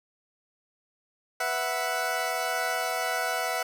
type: chord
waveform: 20% pulse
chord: B suspended fourth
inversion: none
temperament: equal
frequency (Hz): 493.9 / 659.3 / 740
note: B4 / E5 / F#5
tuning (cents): 0 / 0 / 0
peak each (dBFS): -30 / -26 / -25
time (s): 1.4-3.63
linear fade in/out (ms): 5
effects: none